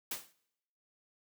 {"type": "noise with exponential decay", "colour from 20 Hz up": "white", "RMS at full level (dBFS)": -34, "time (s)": [0.11, 0.33], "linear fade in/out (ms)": 5, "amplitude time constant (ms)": 47, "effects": ["noise-tail reverb RT60 0.8 s tail -22 dB re dry", "high-pass 150 Hz 12 dB/octave"]}